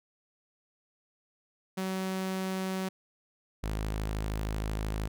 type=tone pair in turn; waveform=sawtooth; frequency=188.8 / 52.98 Hz; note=F#3 / G#1; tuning=+35 / +35 cents; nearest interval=octave + minor seventh; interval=2200 cents; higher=first; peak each=-27 dBFS; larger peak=neither; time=1.77-2.89 / 3.63-5.08 s; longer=second; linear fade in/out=10 ms; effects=none